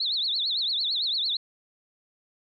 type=tone with vibrato; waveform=sine; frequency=3911 Hz; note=B7; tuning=18 cents flat; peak=-24 dBFS; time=0-1.37 s; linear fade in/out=5 ms; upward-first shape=triangle; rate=8.9 Hz; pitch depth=240 cents each way; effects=none